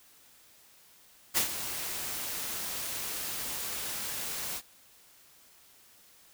white noise with ADSR envelope, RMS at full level -25 dBFS, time 1.34-4.62 s, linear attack 32 ms, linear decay 99 ms, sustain -11 dB, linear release 58 ms, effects white hiss -59 dBFS RMS until 6.33 s

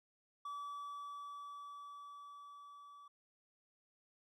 triangle tone with level ramp, 1150 Hz, D6, 37 cents flat, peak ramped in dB -40 to -53 dBFS, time 0.45-3.08 s, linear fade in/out 5 ms, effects none

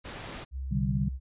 pink noise, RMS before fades -40 dBFS, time 0.04-0.45 s, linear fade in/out 20 ms
sine tone with vibrato, 65.41 Hz, C2, in tune, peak -32 dBFS, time 0.51-1.2 s, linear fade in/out 50 ms, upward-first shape sine, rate 2.4 Hz, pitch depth 27 cents each way
sine chord, C suspended second, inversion none, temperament equal, 130.81 / 146.83 / 196 Hz, C3 / D3 / G3, 0 / 0 / 0 cents, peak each -30 dBFS, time 0.71-1.09 s, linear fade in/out 10 ms
effects resampled to 8000 Hz

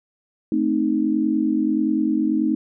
sine chord, A diminished, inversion none, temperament equal, 220 / 261.6 / 311.1 Hz, A3 / C4 / Eb4, 0 / 0 / 0 cents, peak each -23 / -23 / -20 dBFS, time 0.52-2.55 s, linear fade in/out 2 ms, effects none

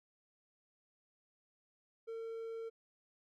triangle tone, 453.7 Hz, A#4, 47 cents flat, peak -39 dBFS, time 2.07-2.7 s, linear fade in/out 20 ms, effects none

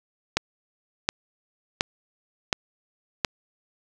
click train, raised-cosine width 0.2 ms, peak -3 dBFS, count 5, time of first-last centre 0.37-3.248 s, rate 1.39 Hz, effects none

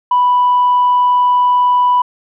sine tone, 987.8 Hz, B5, in tune, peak -7 dBFS, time 0.11-2.02 s, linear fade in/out 5 ms, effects tanh soft clip ceiling -5 dBFS

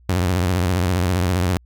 sawtooth tone with vibrato, 90.2 Hz, F#2, 44 cents flat, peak -13 dBFS, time 0.09-1.57 s, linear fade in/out 0 ms, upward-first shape sine, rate 15 Hz, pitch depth 120 cents each way, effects added 60 Hz sine -48 dBFS peak until 1.65 s

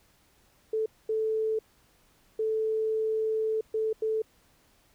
sine tone bursts at uneven times, 438.7 Hz, A4, 5 cents flat, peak -25 dBFS, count 5, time 0.73-0.86 / 1.09-1.59 / 2.39-3.61 / 3.74-3.93 / 4.02-4.22 s, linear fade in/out 5 ms, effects pink hiss -64 dBFS RMS until 4.94 s

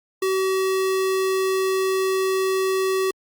square tone, 380.2 Hz, F#4, 47 cents sharp, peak -20 dBFS, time 0.22-3.11 s, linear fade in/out 5 ms, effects Opus 48 kbps

